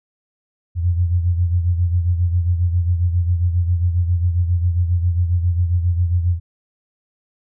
sine beating tone pair, 86.6 / 94 Hz, F2 / F#2, -14 / +28 cents, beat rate 7.4 Hz, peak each -15 / -23 dBFS, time 0.75-6.4 s, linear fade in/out 50 ms, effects none

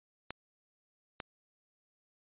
clicks, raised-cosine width 0.3 ms, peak -22 dBFS, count 2, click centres 0.306 / 1.202 s, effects resampled to 8000 Hz

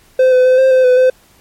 triangle tone with pitch steps, 516 / 507 / 512 / 526 / 516 / 503 / 513 Hz, C5 / B4 / C5 / C5 / C5 / B4 / C5, -24 / +45 / -38 / +9 / -24 / +32 / -34 cents, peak -4 dBFS, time 0.19-1.1 s, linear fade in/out 5 ms, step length 130 ms, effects pink hiss -49 dBFS RMS until 1.4 s + MP3 64 kbps

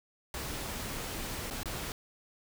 pink noise with dropouts, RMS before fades -38 dBFS, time 0.34-1.92 s, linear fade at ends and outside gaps 1 ms, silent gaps 1.502-1.509 / 1.632-1.657 s, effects none

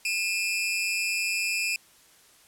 sawtooth tone pair together, 2440 / 2629 Hz, D#7 / E7, -34 / -5 cents, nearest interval minor second, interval 129 cents, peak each -25 dBFS, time 0.05-1.76 s, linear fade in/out 2 ms, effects white hiss -57 dBFS RMS until 2.47 s + low-pass 12000 Hz 12 dB/octave

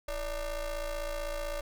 45% pulse ring-modulated tone, 302.9 Hz, D#4, 46 cents flat, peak -30 dBFS, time 0.08-1.61 s, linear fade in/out 5 ms, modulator 275 Hz, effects none

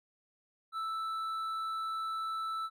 triangle tone with hard clipping, 1318.5 Hz, E6, in tune, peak -35 dBFS, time 0.72-2.7 s, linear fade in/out 50 ms, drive 8 dB, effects none

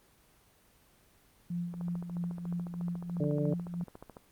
sine tone with tremolo, 173.7 Hz, F3, 9 cents flat, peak -31 dBFS, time 1.5-3.84 s, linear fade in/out 5 ms, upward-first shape sine, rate 3.1 Hz, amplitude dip 60%
click train, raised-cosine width 1 ms, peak -32 dBFS, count 35, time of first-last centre 1.74-4.169 s, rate 14 Hz
harmonic tone, 146.83 Hz, D3, in tune, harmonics 1 / 2 / 3 / 4, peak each -31 / -34 / -36 / -37 dBFS, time 3.2-3.54 s, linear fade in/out 2 ms
effects pink hiss -64 dBFS RMS until 4.31 s + Opus 24 kbps

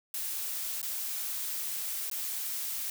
blue noise with dropouts, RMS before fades -35 dBFS, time 0.14-2.9 s, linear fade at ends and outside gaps 2 ms, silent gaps 0.817-0.828 / 2.1-2.113 s, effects none

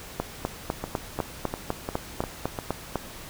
two click trains, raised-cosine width 1 ms, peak -11 / -15 dBFS, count 12 / 6, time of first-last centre 0.2-2.957 / 0.84-2.588 s, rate 3.99 / 2.86 Hz, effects pink hiss -42 dBFS RMS until 3.29 s

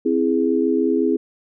sine chord, C augmented, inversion none, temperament equal, 261.6 / 329.6 / 415.3 Hz, C4 / E4 / G#4, 0 / 0 / 0 cents, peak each -20 dBFS, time 0.05-1.17 s, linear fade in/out 10 ms, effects none

